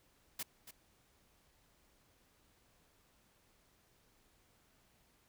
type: noise with echo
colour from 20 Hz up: white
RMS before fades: -41 dBFS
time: 0.39-0.43 s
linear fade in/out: 5 ms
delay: 280 ms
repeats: 1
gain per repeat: -12 dB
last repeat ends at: 0.71 s
effects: pink hiss -71 dBFS RMS until 5.28 s